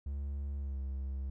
triangle tone with pitch glide, 70.2 to 67.15 Hz, C#2 to C2, +22 to +46 cents, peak -33 dBFS, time 0.06-1.3 s, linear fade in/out 5 ms, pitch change -76 cents, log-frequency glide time 0.58-0.79 s, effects none

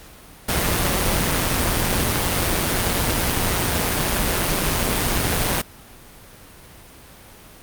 pink noise with amplitude modulation, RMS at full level -18 dBFS, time 0.48-5.62 s, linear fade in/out 10 ms, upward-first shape sine, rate 179 Hz, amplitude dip 50%, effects pink hiss -44 dBFS RMS until 7.62 s + Opus 48 kbps

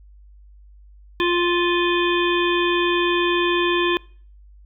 harmonic tone with a mistuned harmonic, 349.2 Hz, F4, in tune, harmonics 1 / 3 / 5 / 7 / 9 / 10, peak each -19 / -24 / -26 / -27 / -29 / -29 dBFS, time 1.2-3.97 s, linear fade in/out 0 ms, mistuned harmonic 7, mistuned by +25 cents, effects noise-tail reverb RT60 0.5 s tail -25 dB re dry + added 50 Hz sine -44 dBFS peak until 4.65 s

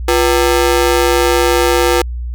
sawtooth ring-modulated tone, 420.1 Hz, G#4, 20 cents sharp, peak -3 dBFS, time 0.08-2.02 s, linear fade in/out 5 ms, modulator 68.6 Hz, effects added 60 Hz sine -19 dBFS peak until 2.34 s

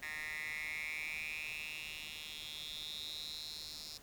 10% pulse tone with high-pass filter sweep, 153.5 Hz, D#3, 23 cents flat, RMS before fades -44 dBFS, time 0.02-3.98 s, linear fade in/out 10 ms, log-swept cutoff 1800 to 4700 Hz, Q 7.4, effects pink hiss -59 dBFS RMS until 4.02 s

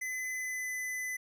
square tone with pitch glide, 2023 to 2010 Hz, B6 to B6, +41 to +30 cents, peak -35 dBFS, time 0.01-1.17 s, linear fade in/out 10 ms, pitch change -11 cents, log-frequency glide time 0.29-0.7 s, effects none

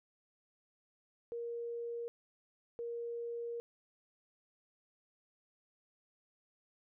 sine tone bursts at uneven times, 470 Hz, A#4, 14 cents sharp, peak -38 dBFS, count 2, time 1.32-2.08 / 2.79-3.6 s, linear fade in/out 0 ms, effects none

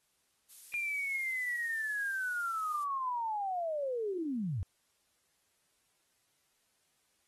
violet noise, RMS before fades -49 dBFS, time 0.49-2.85 s, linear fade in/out 20 ms
sine linear sweep, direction down, 2410 to 80 Hz, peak -32 dBFS, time 0.74-4.63 s, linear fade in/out 0 ms
effects white hiss -75 dBFS RMS until 7.27 s + AAC 32 kbps

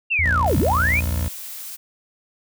sine linear two-way sweep, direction down then up, 2803 to 110 to 2545 Hz, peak -17 dBFS, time 0.1-1.01 s, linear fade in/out 20 ms, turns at 0.58 s
sine tone with pitch glide, 82 to 79.71 Hz, E2 to D#2, -9 to +42 cents, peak -21 dBFS, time 0.19-1.28 s, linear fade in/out 0 ms, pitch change -49 cents, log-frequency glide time 0.8-0.91 s
15% pulse tone, 58.8 Hz, A#1, 16 cents sharp, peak -20 dBFS, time 0.24-1.28 s, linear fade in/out 5 ms
blue noise, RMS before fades -34 dBFS, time 0.46-1.77 s, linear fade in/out 20 ms
effects none

